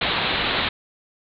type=low-pass noise; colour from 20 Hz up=white; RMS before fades=-23 dBFS; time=0.01-0.69 s; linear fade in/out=5 ms; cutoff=4100 Hz; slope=96 dB/octave; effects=none